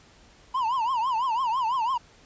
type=tone with vibrato; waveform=triangle; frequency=970 Hz; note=B5; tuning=31 cents flat; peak=-21 dBFS; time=0.54-1.98 s; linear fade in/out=10 ms; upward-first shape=triangle; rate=6 Hz; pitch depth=210 cents each way; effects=pink hiss -55 dBFS RMS until 2.25 s + resampled to 16000 Hz